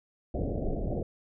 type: low-pass noise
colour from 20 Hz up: pink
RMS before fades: -31 dBFS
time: 0.34-1.03 s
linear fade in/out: 5 ms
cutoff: 710 Hz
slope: 96 dB/octave
effects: none